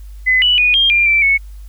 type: tone with pitch steps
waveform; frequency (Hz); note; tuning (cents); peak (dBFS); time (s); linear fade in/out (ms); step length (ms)
sine; 2025 / 2956 / 2465 / 3212 / 2391 / 2336 / 2207; B6 / F#7 / D#7 / G7 / D7 / D7 / C#7; +43 / -2 / -17 / +41 / +30 / -10 / -8; -9; 0.26-1.38; 20; 160
effects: added 50 Hz sine -30 dBFS peak until 1.68 s + white hiss -53 dBFS RMS until 1.68 s